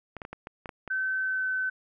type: clicks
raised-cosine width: 0.5 ms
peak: -23 dBFS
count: 8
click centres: 0.167 / 0.218 / 0.251 / 0.33 / 0.471 / 0.658 / 0.692 / 0.877 s
type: tone with pitch glide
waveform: sine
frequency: 1533 to 1521.5 Hz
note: G6 to F#6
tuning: -39 to +48 cents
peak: -26 dBFS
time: 0.9-1.7 s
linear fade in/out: 10 ms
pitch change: -13 cents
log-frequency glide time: 1.22-1.46 s
effects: none